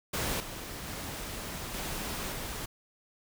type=noise with level steps; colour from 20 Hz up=pink; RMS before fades=-32 / -41 / -39 / -36 / -38 dBFS; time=0.13-2.66 s; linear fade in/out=10 ms; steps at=0.4 / 0.87 / 1.74 / 2.32 s; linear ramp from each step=2 ms; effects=none